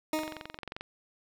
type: tone with exponential decay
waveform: 20% pulse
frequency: 311.1 Hz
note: D#4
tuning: in tune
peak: -21 dBFS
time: 0.13-0.58 s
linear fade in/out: 2 ms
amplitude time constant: 96 ms
type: click train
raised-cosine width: 0.3 ms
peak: -22 dBFS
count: 15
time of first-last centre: 0.19-0.809 s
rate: 22.6 Hz
effects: none